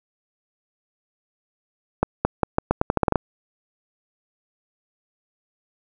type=accelerating click train; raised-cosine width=1 ms; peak=-3 dBFS; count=12; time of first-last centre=2.03-3.157 s; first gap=220 ms; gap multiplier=0.83; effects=none